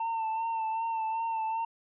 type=tone with vibrato; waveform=triangle; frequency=898 Hz; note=A5; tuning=35 cents sharp; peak=-27 dBFS; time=0-1.65 s; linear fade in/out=5 ms; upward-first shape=sine; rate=2.6 Hz; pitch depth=33 cents each way; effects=resampled to 8000 Hz